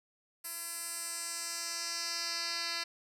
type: tone with band-pass filter sweep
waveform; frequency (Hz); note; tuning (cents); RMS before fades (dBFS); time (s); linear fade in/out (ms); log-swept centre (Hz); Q
10% pulse; 337.7; E4; +42; -38; 0.44-2.84; 10; 11000 to 4000; 2.1
effects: none